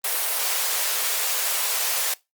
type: high-pass noise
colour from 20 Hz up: white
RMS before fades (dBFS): -24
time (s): 0.04-2.14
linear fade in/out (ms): 5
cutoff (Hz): 440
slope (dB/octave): 48
effects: noise-tail reverb RT60 0.2 s tail -20 dB re dry + Opus 32 kbps